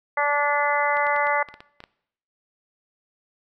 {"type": "harmonic tone", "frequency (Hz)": 290, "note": "D4", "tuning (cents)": -22, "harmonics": [2, 3, 4, 5, 6, 7], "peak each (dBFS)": [-26, -24, -26, -29, -30, -26], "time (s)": [0.17, 1.43], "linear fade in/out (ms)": 5}
{"type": "clicks", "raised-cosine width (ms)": 0.3, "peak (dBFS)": -24, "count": 9, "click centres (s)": [0.97, 1.068, 1.163, 1.27, 1.487, 1.541, 1.605, 1.804, 1.839]}
{"effects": ["noise-tail reverb RT60 0.7 s tail -19 dB re dry"]}